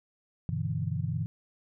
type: chord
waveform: sine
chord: E minor seventh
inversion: first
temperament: equal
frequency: 98 / 123.47 / 146.83 / 164.81 Hz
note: G2 / B2 / D3 / E3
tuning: 0 / 0 / 0 / 0 cents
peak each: -34 dBFS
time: 0.49-1.26 s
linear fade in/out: 0 ms
effects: none